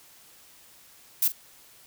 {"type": "noise with echo", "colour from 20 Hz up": "violet", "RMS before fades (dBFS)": -22, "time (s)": [1.22, 1.28], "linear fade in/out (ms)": 5, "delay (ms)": 42, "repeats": 1, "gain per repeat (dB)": -14, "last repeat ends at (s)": 1.322, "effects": ["white hiss -54 dBFS RMS until 1.86 s"]}